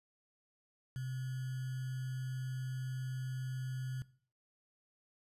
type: tone with sample-and-hold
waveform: sine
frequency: 129.1 Hz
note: C3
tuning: 23 cents flat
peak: -37 dBFS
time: 0.96-4.02 s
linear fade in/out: 0 ms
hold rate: 1575 Hz
effects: noise-tail reverb RT60 0.5 s tail -19 dB re dry + resampled to 32000 Hz